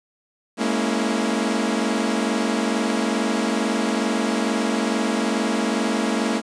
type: chord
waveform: sawtooth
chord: A# half-diminished seventh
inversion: third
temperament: equal with one note detuned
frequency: 210.8 / 233.1 / 277.2 / 329.6 Hz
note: G#3 / A#3 / C#4 / E4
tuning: +26 / 0 / 0 / 0 cents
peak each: -21 / -20 / -23 / -24 dBFS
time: 0.57-6.42 s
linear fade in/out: 50 ms
effects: resampled to 22050 Hz + 8-bit